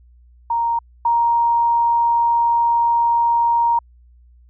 sine tone pair in turn, 932.3 / 936.8 Hz, A#5 / A#5, 0 / +8 cents, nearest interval unison, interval 8 cents, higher second, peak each -16 / -13 dBFS, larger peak second, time 0.5-0.79 / 1.05-3.79 s, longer second, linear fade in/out 5 ms, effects added 60 Hz sine -46 dBFS peak until 4.49 s

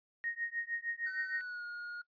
sine tone with tremolo, 1864.7 Hz, A#6, in tune, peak -32 dBFS, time 0.24-1.41 s, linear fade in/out 0 ms, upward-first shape triangle, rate 6.5 Hz, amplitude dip 100%
triangle tone with pitch glide, 1516 to 1433.4 Hz, F#6 to F6, +42 to +45 cents, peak -38 dBFS, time 1.06-2.02 s, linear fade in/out 10 ms, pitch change -97 cents, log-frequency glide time 1.3-1.64 s
effects noise-tail reverb RT60 0.1 s tail -23 dB re dry + resampled to 11025 Hz

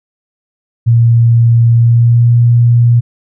sine tone with pitch glide, 116.8 to 119.05 Hz, A#2 to A#2, +4 to +37 cents, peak -4 dBFS, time 0.86-3.01 s, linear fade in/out 20 ms, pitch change +33 cents, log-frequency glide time 1.73-2.32 s, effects none

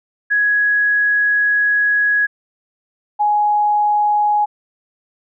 sine tone pair in turn, 1670 / 835 Hz, G#6 / G#5, +9 / +9 cents, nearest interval octave, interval 1200 cents, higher first, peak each -12 dBFS, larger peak neither, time 0.3-2.27 / 3.19-4.46 s, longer first, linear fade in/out 20 ms, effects none

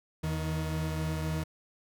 40% pulse tone pair together, 80.4 / 156.95 Hz, E2 / D#3, -43 / +15 cents, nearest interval octave, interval 1158 cents, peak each -34 / -31 dBFS, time 0.23-1.44 s, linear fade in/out 10 ms, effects none

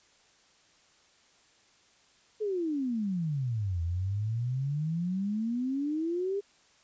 sine exponential two-way sweep, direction down then up, 440 to 82.41 to 409.2 Hz, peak -28 dBFS, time 2.4-6.41 s, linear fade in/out 20 ms, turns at 3.82 s, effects white hiss -63 dBFS RMS until 6.83 s + resampled to 16000 Hz

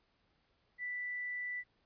sine tone, 1975.5 Hz, B6, in tune, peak -37 dBFS, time 0.78-1.64 s, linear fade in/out 50 ms, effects pink hiss -75 dBFS RMS until 1.85 s + resampled to 11025 Hz

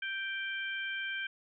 harmonic tone, 784 Hz, G5, in tune, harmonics 2 / 3 / 4, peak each -36 / -40 / -42 dBFS, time 0.02-1.27 s, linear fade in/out 5 ms, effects none

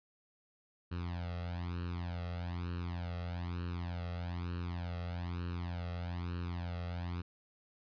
sawtooth tone with flanger, 87.31 Hz, F2, in tune, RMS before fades -39 dBFS, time 0.91-7.22 s, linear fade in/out 10 ms, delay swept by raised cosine 0.71 to 1.54 ms, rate 1.1 Hz, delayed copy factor +0.85, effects resampled to 11025 Hz

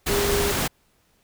sine tone in noise, 404.2 Hz, G#4, 47 cents flat, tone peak -23 dBFS, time 0.09-0.52 s, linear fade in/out 10 ms, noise pink, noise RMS -24 dBFS, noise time 0.06-0.68 s, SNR -2 dB, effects pink hiss -64 dBFS RMS until 1.23 s

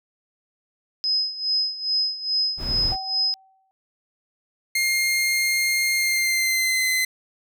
sine tone with tremolo, 5070 Hz, D#8, 32 cents sharp, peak -18 dBFS, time 1.04-3.34 s, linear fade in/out 0 ms, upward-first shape sine, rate 2.4 Hz, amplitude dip 80%
brown noise, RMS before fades -29 dBFS, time 2.57-2.97 s, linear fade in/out 50 ms
sine tone with exponential decay, 766 Hz, G5, 40 cents flat, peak -26 dBFS, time 2.92-3.71 s, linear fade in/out 0 ms, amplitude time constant 170 ms
sawtooth tone with pitch glide, 2122 to 2046 Hz, C7 to C7, +24 to -39 cents, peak -16 dBFS, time 4.75-7.05 s, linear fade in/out 5 ms, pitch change -63 cents, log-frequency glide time 5.95-6.89 s
effects none

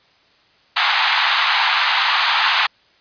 pink band-pass noise, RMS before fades -17 dBFS, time 0.76-2.67 s, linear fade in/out 10 ms, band 830 to 4400 Hz, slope 48 dB/octave, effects white hiss -55 dBFS RMS until 3 s + resampled to 11025 Hz

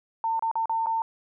sine tone with dropouts, 903 Hz, A5, 45 cents sharp, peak -23 dBFS, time 0.24-1.02 s, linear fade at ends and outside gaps 1 ms, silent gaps 0.394-0.424 / 0.514-0.555 / 0.657-0.695 / 0.86-0.868 s, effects none

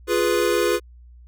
square chord, F diminished, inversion none, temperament equal, 349.2 / 415.3 / 493.9 Hz, F4 / Ab4 / Cb5, 0 / 0 / 0 cents, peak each -23 dBFS, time 0.07-0.8 s, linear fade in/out 50 ms, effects added 60 Hz sine -43 dBFS peak until 1.27 s

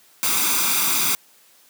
white noise with comb filter, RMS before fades -20 dBFS, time 0.23-1.15 s, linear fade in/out 0 ms, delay 0.83 ms, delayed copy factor +0.7, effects white hiss -54 dBFS RMS until 1.69 s + high-pass 200 Hz 12 dB/octave

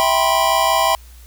square chord, C major seventh, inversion first, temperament just, 654.1 / 784.9 / 981.1 / 1046.5 Hz, E5 / G5 / B5 / C6, -14 / +2 / -12 / 0 cents, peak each -20 dBFS, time 0-0.95 s, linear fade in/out 0 ms, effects added 60 Hz sine -39 dBFS peak until 1.26 s + white hiss -49 dBFS RMS until 1.26 s

